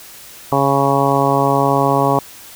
harmonic tone, 138.59 Hz, C#3, in tune, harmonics 1 / 2 / 3 / 4 / 5 / 6 / 7 / 8, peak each -20 / -20 / -20 / -20 / -20 / -20 / -20 / -20 dBFS, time 0.52-2.19 s, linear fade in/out 2 ms, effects white hiss -38 dBFS RMS until 2.55 s

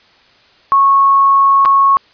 sine tone with dropouts, 1100 Hz, C#6, 14 cents flat, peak -6 dBFS, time 0.72-1.97 s, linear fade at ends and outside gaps 0 ms, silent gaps 1.651-1.657 s, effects white hiss -48 dBFS RMS until 2.13 s + resampled to 11025 Hz

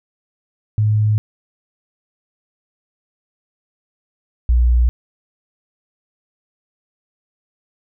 sine tone pair in turn, 106.8 / 60.16 Hz, G#2 / B1, +49 / -45 cents, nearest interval minor seventh, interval 994 cents, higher first, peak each -12 / -10 dBFS, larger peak second, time 0.78-1.18 / 4.49-4.89 s, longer neither, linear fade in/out 0 ms, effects none

